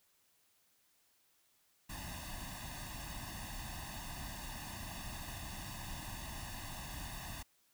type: noise with comb filter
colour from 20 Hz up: pink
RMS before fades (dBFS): -45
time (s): 1.89-7.43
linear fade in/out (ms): 10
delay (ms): 1.1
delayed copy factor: +0.95
effects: white hiss -73 dBFS RMS until 7.73 s